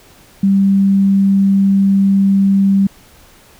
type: tone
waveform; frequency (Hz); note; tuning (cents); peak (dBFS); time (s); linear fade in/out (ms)
sine; 196; G3; 0; -8; 0.43-2.87; 5
effects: pink hiss -45 dBFS RMS until 3.59 s